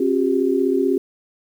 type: tone cluster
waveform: sine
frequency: 269.5 / 362.3 / 398.2 Hz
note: C#4 / F#4 / G4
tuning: -49 / -36 / +27 cents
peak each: -20 dBFS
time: 0-0.98 s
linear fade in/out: 5 ms
effects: 8-bit